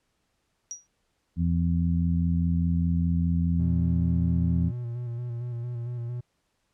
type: tone with exponential decay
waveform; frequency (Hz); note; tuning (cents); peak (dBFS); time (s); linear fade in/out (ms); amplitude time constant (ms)
sine; 5770; F#8; -44; -29; 0.71-0.87; 0; 33
type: harmonic tone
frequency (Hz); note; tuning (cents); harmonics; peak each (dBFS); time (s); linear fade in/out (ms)
84.9; F2; -48; 1 / 2 / 3; -25 / -24 / -33; 1.36-4.72; 50
type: tone with vibrato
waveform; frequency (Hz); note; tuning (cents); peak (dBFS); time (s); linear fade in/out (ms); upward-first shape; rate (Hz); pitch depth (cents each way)
triangle; 120; B2; -49; -28; 3.59-6.21; 10; square; 4.4; 30
effects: pink hiss -74 dBFS RMS until 6.73 s + low-pass 10000 Hz 12 dB/octave